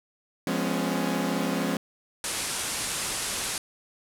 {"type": "chord", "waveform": "sawtooth", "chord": "C# dominant seventh", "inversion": "first", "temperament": "equal with one note detuned", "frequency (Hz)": [174.61, 207.7, 252.7, 277.2], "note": ["E#3", "G#3", "B3", "C#4"], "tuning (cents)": [0, 0, 40, 0], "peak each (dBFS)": -27, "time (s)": [0.47, 1.77], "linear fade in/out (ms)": 2}
{"type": "low-pass noise", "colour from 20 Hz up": "white", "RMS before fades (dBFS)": -31, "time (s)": [2.24, 3.58], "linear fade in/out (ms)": 2, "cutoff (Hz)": 11000, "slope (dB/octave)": 48}
{"effects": []}